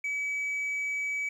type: tone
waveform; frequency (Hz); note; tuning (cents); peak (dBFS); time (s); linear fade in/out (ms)
sine; 2284; D7; -49; -26; 0.04-1.29; 5
effects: tanh soft clip ceiling -28 dBFS + 10-bit